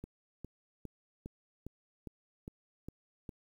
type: click train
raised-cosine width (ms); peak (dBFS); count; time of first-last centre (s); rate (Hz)
3; -30; 9; 0.04-3.292; 2.46
effects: 10-bit